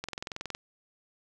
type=click train; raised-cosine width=0.2 ms; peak=-18 dBFS; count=12; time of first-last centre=0.04-0.549 s; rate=21.6 Hz; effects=none